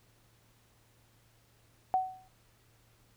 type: tone with exponential decay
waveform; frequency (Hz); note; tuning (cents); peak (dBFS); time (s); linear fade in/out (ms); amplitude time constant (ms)
sine; 750; F#5; +23; -22; 1.94-2.28; 0; 72
effects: added 114 Hz sine -67 dBFS peak until 3.16 s + pink hiss -67 dBFS RMS until 3.16 s